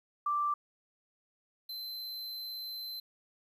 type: tone pair in turn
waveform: sine / square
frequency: 1174.7 / 4079 Hz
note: D6 / C8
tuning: 0 / -45 cents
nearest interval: octave + minor seventh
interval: 2155 cents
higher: second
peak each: -28 / -39 dBFS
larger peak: first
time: 0.26-0.54 / 1.69-3 s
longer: second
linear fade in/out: 5 ms
effects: 11-bit